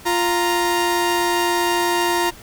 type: tone pair together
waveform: sawtooth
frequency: 349.2 / 932.3 Hz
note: F4 / A#5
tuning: 0 / 0 cents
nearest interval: octave + perfect fourth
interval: 1700 cents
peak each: -16 dBFS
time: 0.05-2.31 s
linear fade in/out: 20 ms
effects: pink hiss -42 dBFS RMS until 2.42 s